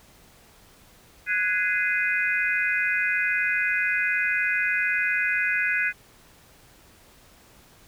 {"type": "chord", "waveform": "sine", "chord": "Ab dominant seventh", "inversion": "third", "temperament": "equal with one note detuned", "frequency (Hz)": [1480, 1661.2, 2056, 2489], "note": ["Gb6", "Ab6", "C7", "Eb7"], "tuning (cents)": [0, 0, -31, 0], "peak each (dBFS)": -27, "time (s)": [1.26, 5.93], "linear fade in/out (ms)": 50, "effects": ["pink hiss -54 dBFS RMS until 7.87 s"]}